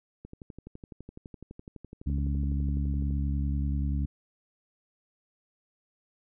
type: click train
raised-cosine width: 3 ms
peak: -30 dBFS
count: 35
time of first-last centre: 0.25-3.107 s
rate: 11.9 Hz
type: harmonic tone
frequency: 70.4 Hz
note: C#2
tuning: 27 cents sharp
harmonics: 1 / 2 / 3 / 4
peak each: -27 / -33 / -37 / -39 dBFS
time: 2.06-4.06 s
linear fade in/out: 10 ms
effects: none